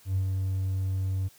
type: tone with ADSR envelope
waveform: triangle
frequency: 95 Hz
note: F#2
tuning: 46 cents sharp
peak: -19 dBFS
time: 0.05-1.29 s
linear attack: 110 ms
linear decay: 85 ms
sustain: -4 dB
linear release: 26 ms
effects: tanh soft clip ceiling -20 dBFS + white hiss -57 dBFS RMS until 1.38 s